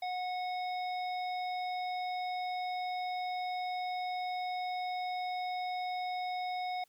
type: harmonic tone with a mistuned harmonic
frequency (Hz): 730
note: F#5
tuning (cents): -24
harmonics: 1 / 3 / 5 / 7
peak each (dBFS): -34 / -44 / -48 / -51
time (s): 0.02-6.84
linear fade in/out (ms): 5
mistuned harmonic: 5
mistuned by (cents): +35
effects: white hiss -71 dBFS RMS until 6.88 s